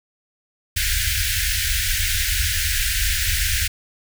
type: band-stop noise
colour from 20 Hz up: pink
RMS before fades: -21 dBFS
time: 0.76-3.68 s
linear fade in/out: 10 ms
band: 100 to 1500 Hz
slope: 96 dB/octave
effects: none